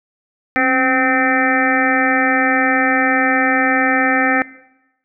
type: harmonic tone with a mistuned harmonic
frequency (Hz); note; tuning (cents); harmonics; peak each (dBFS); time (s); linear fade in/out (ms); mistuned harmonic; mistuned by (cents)
258.4; C4; -21; 1 / 2 / 3 / 5 / 6 / 7 / 8 / 9; -19 / -23 / -20 / -22 / -24 / -18 / -22 / -24; 0.56-4.42; 0; 1; +65
effects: noise-tail reverb RT60 0.9 s tail -19 dB re dry